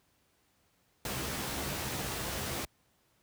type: noise with comb filter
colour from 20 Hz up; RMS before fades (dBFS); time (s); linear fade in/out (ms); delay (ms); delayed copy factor
pink; -36; 1.05-2.65; 2; 15; +0.55
effects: pink hiss -71 dBFS RMS until 3.22 s + high-pass 60 Hz 12 dB/octave